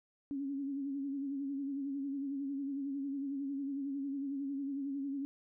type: tone with vibrato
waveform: sine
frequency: 277.2 Hz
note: C#4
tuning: in tune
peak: -35 dBFS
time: 0.31-5.25 s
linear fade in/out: 0 ms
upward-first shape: sine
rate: 11 Hz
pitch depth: 53 cents each way
effects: none